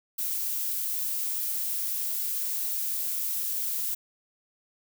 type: noise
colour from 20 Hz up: violet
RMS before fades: -30 dBFS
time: 0.18-3.95 s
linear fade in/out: 10 ms
effects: none